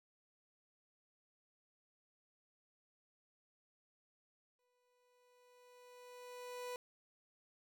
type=tone with exponential growth; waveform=30% pulse; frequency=493.9 Hz; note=B4; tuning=in tune; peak=-39 dBFS; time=4.59-6.76 s; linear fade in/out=1 ms; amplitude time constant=470 ms; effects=none